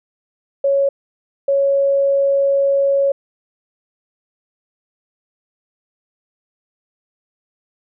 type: tone pair in turn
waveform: sine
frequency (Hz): 554.4 / 554.4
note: C#5 / C#5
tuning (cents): 0 / 0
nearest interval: unison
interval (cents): 0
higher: neither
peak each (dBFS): -12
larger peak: neither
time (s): 0.64-0.89 / 1.48-3.12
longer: second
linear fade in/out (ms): 5
effects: none